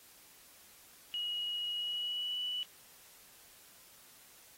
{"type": "tone with pitch glide", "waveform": "sine", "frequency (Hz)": [2900, 2959], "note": ["F#7", "F#7"], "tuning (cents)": [-35, -1], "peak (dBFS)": -34, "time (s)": [1.14, 2.63], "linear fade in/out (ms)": 0, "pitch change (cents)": 34, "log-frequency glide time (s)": [1.77, 2.39], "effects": ["white hiss -59 dBFS RMS until 4.57 s", "AAC 48 kbps"]}